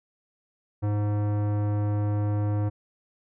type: tone with tanh clipping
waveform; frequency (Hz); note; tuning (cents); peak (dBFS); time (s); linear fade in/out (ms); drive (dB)
sine; 103.83; G#2; 0; -25; 0.82-2.7; 20; 18
effects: none